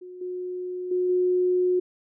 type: tone with level steps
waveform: sine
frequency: 362.8 Hz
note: F#4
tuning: 34 cents flat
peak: -38 / -29 / -21 / -19 dBFS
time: 0.01-1.8 s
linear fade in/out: 10 ms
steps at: 0.21 / 0.91 / 1.09 s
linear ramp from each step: 5 ms
effects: none